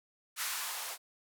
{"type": "noise with band-pass filter sweep", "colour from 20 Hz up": "violet", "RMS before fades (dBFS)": -38, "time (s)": [0.36, 0.98], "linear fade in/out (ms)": 50, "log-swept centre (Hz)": [1400, 640], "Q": 1.7, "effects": []}